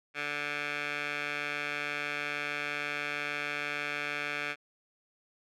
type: tone with band-pass filter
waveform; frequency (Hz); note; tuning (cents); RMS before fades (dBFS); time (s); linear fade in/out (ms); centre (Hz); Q
15% pulse; 146.3; D3; -6; -35; 0.14-4.56; 50; 2100; 2.7
effects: none